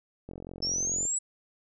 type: click train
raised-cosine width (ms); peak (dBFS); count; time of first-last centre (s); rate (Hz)
2; -28; 35; 0.29-1.052; 44.6
type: linear sweep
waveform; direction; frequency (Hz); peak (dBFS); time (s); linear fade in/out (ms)
sine; up; 5280 to 7902; -27; 0.62-1.19; 10
effects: none